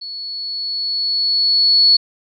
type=tone with level ramp; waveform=sine; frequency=4400 Hz; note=C#8; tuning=14 cents flat; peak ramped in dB=-27 to -7 dBFS; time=0.01-1.97 s; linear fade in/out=10 ms; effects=none